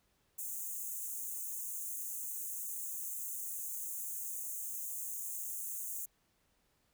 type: high-pass noise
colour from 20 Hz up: white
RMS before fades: -41 dBFS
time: 0.38-6.06 s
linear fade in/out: 10 ms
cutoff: 6300 Hz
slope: 96 dB/octave
effects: pink hiss -75 dBFS RMS until 6.93 s